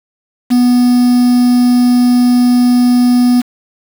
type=tone with quantisation; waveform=triangle; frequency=246 Hz; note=B3; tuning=7 cents flat; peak=-4 dBFS; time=0.5-3.42 s; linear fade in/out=20 ms; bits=4; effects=none